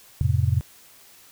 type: chord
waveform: sine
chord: F major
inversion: none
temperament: just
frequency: 87.31 / 109.13 / 130.96 Hz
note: F2 / A2 / C3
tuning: 0 / -14 / +2 cents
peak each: -22 / -23 / -23 dBFS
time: 0.21-0.61 s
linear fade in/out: 0 ms
effects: white hiss -51 dBFS RMS until 1.31 s